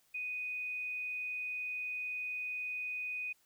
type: tone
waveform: sine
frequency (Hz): 2489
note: D#7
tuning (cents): 0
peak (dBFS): -36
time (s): 0.14-3.33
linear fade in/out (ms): 10
effects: white hiss -71 dBFS RMS until 3.45 s